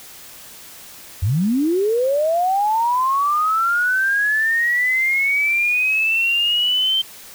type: linear sweep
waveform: sine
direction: up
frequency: 81 to 3136 Hz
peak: -15 dBFS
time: 1.22-7.02 s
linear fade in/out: 10 ms
effects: white hiss -40 dBFS RMS until 7.34 s